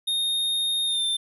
square tone with pitch glide, 3694 to 3576 Hz, A#7 to A7, -16 to +27 cents, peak -23 dBFS, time 0.07-1.17 s, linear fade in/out 10 ms, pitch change -57 cents, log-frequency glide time 0.85-1.04 s, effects none

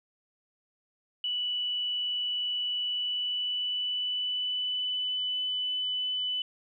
sine tone with pitch glide, 2959 to 2999 Hz, F#7 to F#7, -1 to +23 cents, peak -28 dBFS, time 1.24-6.42 s, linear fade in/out 2 ms, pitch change +24 cents, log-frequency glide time 2.8-5.21 s, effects none

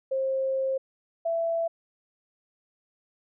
sine tone pair in turn, 532 / 666.1 Hz, C5 / E5, +29 / +18 cents, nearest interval major third, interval 389 cents, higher second, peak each -24 dBFS, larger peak neither, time 0.11-0.78 / 1.25-1.68 s, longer first, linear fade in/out 10 ms, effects none

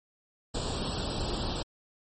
pink noise with comb filter, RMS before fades -32 dBFS, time 0.54-1.63 s, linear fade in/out 10 ms, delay 0.24 ms, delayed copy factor +0.9, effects MP3 32 kbps

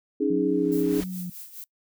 sine chord, C# suspended second, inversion none, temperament equal, 277.2 / 311.1 / 415.3 Hz, C#4 / D#4 / G#4, 0 / 0 / 0 cents, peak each -25 dBFS, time 0.2-1.01 s, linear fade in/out 10 ms
sine tone with vibrato, 179.5 Hz, F3, 48 cents sharp, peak -30 dBFS, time 0.3-1.3 s, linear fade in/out 5 ms, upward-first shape sine, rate 1.6 Hz, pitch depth 51 cents each way
pink noise with exponential growth, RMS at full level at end -36 dBFS, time 0.35-1.04 s, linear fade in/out 5 ms, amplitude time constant 150 ms
violet noise with tremolo, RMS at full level -39 dBFS, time 0.72-1.64 s, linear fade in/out 0 ms, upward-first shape sine, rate 4.8 Hz, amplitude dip 65%
effects noise-tail reverb RT60 0.1 s tail -24 dB re dry

